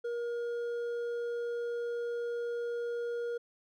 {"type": "tone with hard clipping", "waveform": "triangle", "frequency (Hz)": 474, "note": "A#4", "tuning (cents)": 29, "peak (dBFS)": -34, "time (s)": [0.04, 3.38], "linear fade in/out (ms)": 10, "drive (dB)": 8, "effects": []}